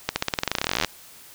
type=accelerating click train; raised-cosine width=0.2 ms; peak=-4 dBFS; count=25; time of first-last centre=0.09-0.847 s; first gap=70 ms; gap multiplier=0.92; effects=white hiss -47 dBFS RMS until 1.34 s